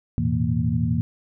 sine tone cluster, 84.4 / 110.2 / 122.4 / 163.5 / 231.9 Hz, E2 / A2 / B2 / E3 / A#3, +41 / +3 / -15 / -14 / -9 cents, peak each -28 / -25 / -26 / -25 / -26 dBFS, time 0.18-1.01 s, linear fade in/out 0 ms, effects none

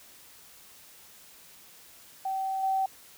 sine tone with level steps, 769 Hz, G5, 33 cents flat, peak -28 / -24 dBFS, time 2.25-2.86 s, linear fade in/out 5 ms, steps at 2.63 s, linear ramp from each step 5 ms, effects white hiss -53 dBFS RMS until 3.17 s

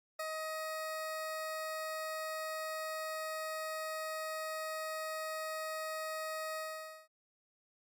20% pulse tone with ADSR envelope, 630 Hz, D#5, 21 cents sharp, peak -31 dBFS, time 0.19-7.08 s, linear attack 7 ms, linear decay 29 ms, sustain -2 dB, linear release 510 ms, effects Opus 48 kbps

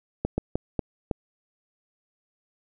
slowing click train, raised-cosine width 2 ms, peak -11 dBFS, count 5, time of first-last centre 0.25-1.112 s, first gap 130 ms, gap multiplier 1.35, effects none

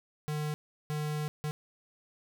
square tone bursts at uneven times, 150.9 Hz, D3, 47 cents sharp, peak -32 dBFS, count 3, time 0.28-0.54 / 0.9-1.28 / 1.44-1.51 s, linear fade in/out 0 ms, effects none

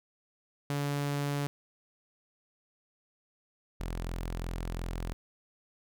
sawtooth tone pair in turn, 143.2 / 42.8 Hz, D3 / F1, -43 / -34 cents, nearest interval octave + major sixth, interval 2091 cents, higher first, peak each -26 / -30 dBFS, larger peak first, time 0.7-1.47 / 3.8-5.13 s, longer second, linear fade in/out 0 ms, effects none

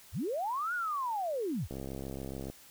sine linear two-way sweep, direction up then down, 48.91 to 1480 to 48.91 Hz, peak -31 dBFS, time 0.12-1.68 s, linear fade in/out 50 ms, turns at 0.74 s
click train, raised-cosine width 2 ms, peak -27 dBFS, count 54, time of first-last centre 1.71-2.5 s, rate 67.1 Hz
effects white hiss -56 dBFS RMS until 2.7 s

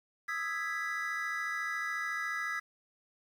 triangle chord, E major seventh, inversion third, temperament equal, 1244.5 / 1318.5 / 1661.2 / 1975.5 Hz, D#6 / E6 / G#6 / B6, 0 / 0 / 0 / 0 cents, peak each -40 / -39 / -36 / -35 dBFS, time 0.28-2.6 s, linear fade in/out 10 ms, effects 10-bit

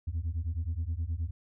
sine beating tone pair, 77.7 / 87.2 Hz, D#2 / F2, -2 / -2 cents, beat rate 9.5 Hz, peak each -31 dBFS, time 0.07-1.31 s, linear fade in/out 10 ms, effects tanh soft clip ceiling -27 dBFS

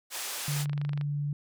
white band-pass noise, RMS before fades -36 dBFS, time 0.1-0.66 s, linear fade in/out 50 ms, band 530 to 11000 Hz, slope 12 dB/octave
sine tone, 145.1 Hz, D3, 21 cents flat, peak -28 dBFS, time 0.48-1.33 s, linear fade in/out 2 ms
clicks, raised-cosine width 0.3 ms, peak -26 dBFS, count 12, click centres 0.564 / 0.605 / 0.658 / 0.696 / 0.732 / 0.778 / 0.815 / 0.85 / 0.893 / 0.933 / 0.976 / 1.012 s
effects none

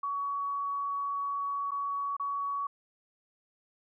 sine tone with dropouts, 1126 Hz, C#6, 27 cents sharp, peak -30 dBFS, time 0.03-2.67 s, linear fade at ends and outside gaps 5 ms, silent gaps 1.709-1.716 / 2.167-2.197 s, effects none

